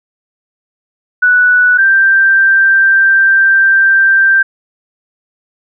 sine tone pair in turn, 1480 / 1572.2 Hz, F#6 / G6, 0 / +5 cents, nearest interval minor second, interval 105 cents, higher second, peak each -5 dBFS, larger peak neither, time 1.22-1.78 / 1.78-4.43 s, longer second, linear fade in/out 10 ms, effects none

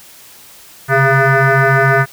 sine tone with frequency modulation, 681 Hz, F5, 44 cents flat, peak -7 dBFS, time 0.88-2.06 s, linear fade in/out 50 ms, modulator 271 Hz, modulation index 4.2, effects tanh soft clip ceiling -3 dBFS + white hiss -40 dBFS RMS until 2.12 s

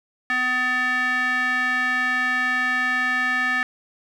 square tone with band-pass filter, 252.1 Hz, B3, 36 cents sharp, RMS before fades -22 dBFS, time 0.3-3.63 s, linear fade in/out 0 ms, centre 1800 Hz, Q 4.5, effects none

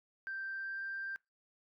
sine tone with pitch glide, 1568 to 1578 Hz, G6 to G6, 0 to +11 cents, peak -37 dBFS, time 0.27-1.16 s, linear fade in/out 0 ms, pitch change +11 cents, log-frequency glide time 0.52-0.78 s, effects noise-tail reverb RT60 0.2 s tail -23 dB re dry + tanh soft clip ceiling -33 dBFS

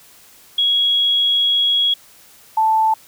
sine tone pair in turn, 3322 / 879.9 Hz, G#7 / A5, 0 / 0 cents, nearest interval octave + major seventh, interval 2300 cents, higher first, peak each -13 / -12 dBFS, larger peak second, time 0.58-1.94 / 2.57-2.94 s, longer first, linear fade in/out 5 ms, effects white hiss -47 dBFS RMS until 3.07 s

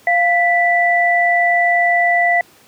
sine tone pair together, 696.5 / 1975.5 Hz, F5 / B6, -5 / 0 cents, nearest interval octave + tritone, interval 1805 cents, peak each -14 dBFS, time 0.07-2.41 s, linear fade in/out 2 ms, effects pink hiss -48 dBFS RMS until 2.67 s + high-pass 150 Hz 12 dB/octave

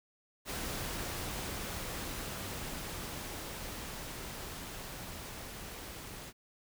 pink noise with level ramp, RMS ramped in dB -38 to -46 dBFS, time 0.45-6.33 s, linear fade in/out 50 ms, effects none

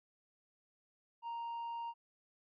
sine tone with tanh clipping, 932.3 Hz, A#5, in tune, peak -40 dBFS, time 1.22-1.94 s, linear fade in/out 50 ms, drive 3 dB, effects none

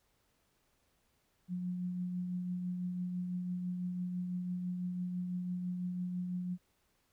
sine tone with tremolo, 179.7 Hz, F3, 50 cents sharp, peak -33 dBFS, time 1.48-6.58 s, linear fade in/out 50 ms, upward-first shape triangle, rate 6 Hz, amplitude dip 35%, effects pink hiss -75 dBFS RMS until 7.12 s

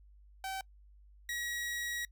sawtooth tone pair in turn, 769 / 1910 Hz, G5 / A#6, -33 / +42 cents, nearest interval octave + major third, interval 1575 cents, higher second, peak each -33 / -32 dBFS, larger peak second, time 0.44-0.61 / 1.29-2.05 s, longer second, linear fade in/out 2 ms, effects noise-tail reverb RT60 0.1 s tail -25 dB re dry + added 50 Hz sine -56 dBFS peak until 2.11 s

